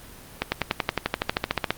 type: accelerating click train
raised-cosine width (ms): 0.3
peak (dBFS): -5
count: 17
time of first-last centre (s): 0.42-1.706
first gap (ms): 100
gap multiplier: 0.97
effects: pink hiss -45 dBFS RMS until 1.77 s + Opus 24 kbps